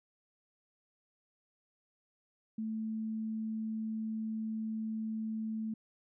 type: tone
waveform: sine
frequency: 220 Hz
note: A3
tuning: in tune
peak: -34 dBFS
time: 2.58-5.74 s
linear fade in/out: 5 ms
effects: none